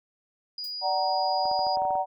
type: tone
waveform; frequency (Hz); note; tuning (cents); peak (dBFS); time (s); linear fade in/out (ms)
sine; 4900; D#8; -27; -32; 0.58-1.76; 2
type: noise with exponential decay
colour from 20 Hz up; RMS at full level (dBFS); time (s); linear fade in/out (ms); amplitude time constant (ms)
violet; -41; 0.64-0.76; 2; 25
type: chord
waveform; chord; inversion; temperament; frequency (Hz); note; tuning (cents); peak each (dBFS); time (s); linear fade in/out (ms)
sine; D augmented; none; equal with one note detuned; 587.3 / 752.9 / 932.3; D5 / F#5 / A#5; 0 / +30 / 0; -31 / -25 / -30; 0.81-2.06; 50
type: clicks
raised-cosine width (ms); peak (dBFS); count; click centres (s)
1; -28; 9; 1.455 / 1.514 / 1.592 / 1.668 / 1.772 / 1.82 / 1.852 / 1.907 / 1.954
effects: none